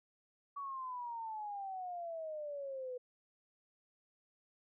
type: exponential sweep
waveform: sine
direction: down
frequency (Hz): 1138 to 493.9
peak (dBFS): -40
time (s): 0.56-2.98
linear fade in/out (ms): 10
effects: none